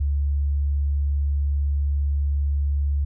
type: tone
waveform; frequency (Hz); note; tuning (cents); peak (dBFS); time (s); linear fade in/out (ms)
sine; 71.2; C#2; +47; -19; 0-3.05; 10
effects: none